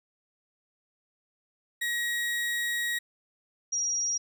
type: tone pair in turn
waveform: 35% pulse / sine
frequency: 1900 / 5694 Hz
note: A#6 / F8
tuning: +33 / +33 cents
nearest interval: octave + perfect fifth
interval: 1900 cents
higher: second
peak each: -26 dBFS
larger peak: neither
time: 1.81-2.99 / 3.72-4.18 s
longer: first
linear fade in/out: 10 ms
effects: none